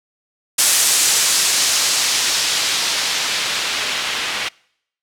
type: noise with low-pass filter sweep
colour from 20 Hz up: blue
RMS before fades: -18 dBFS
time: 0.58-4.49 s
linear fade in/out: 10 ms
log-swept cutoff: 8600 to 2700 Hz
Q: 0.92
effects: noise-tail reverb RT60 0.7 s tail -26 dB re dry